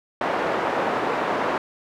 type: band-pass noise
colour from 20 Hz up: pink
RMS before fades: -24 dBFS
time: 0.21-1.58 s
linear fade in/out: 2 ms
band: 410 to 1300 Hz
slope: 12 dB/octave
effects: none